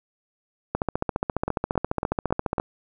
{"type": "two click trains", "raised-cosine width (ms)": 1, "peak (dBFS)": [-11, -9], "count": [5, 28], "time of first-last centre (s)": [[1.48, 2.582], [0.75, 2.599]], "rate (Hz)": [3.63, 14.6], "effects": []}